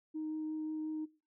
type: tone with vibrato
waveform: sine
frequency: 311.1 Hz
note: D#4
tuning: in tune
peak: -35 dBFS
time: 0.14-1.06 s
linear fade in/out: 20 ms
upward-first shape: triangle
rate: 5.6 Hz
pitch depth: 9 cents each way
effects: noise-tail reverb RT60 0.3 s tail -18 dB re dry + tanh soft clip ceiling -32 dBFS